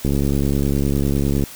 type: click train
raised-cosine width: 3 ms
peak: -7 dBFS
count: 98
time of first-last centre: 0.05-1.438 s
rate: 69.9 Hz
effects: white hiss -38 dBFS RMS until 1.55 s